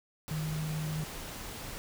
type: tone in noise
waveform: sine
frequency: 154.9 Hz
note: D#3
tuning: 7 cents flat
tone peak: -32 dBFS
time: 0.31-1.04 s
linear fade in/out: 0 ms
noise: pink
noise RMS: -42 dBFS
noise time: 0.28-1.78 s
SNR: +7 dB
effects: none